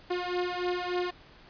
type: beating tone pair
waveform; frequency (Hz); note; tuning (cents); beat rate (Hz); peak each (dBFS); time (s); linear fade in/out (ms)
sawtooth; 356 / 359.4; F4 / F4; +33 / +50; 3.4; -28; 0.1-1.11; 10
effects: pink hiss -54 dBFS RMS until 1.49 s + resampled to 11025 Hz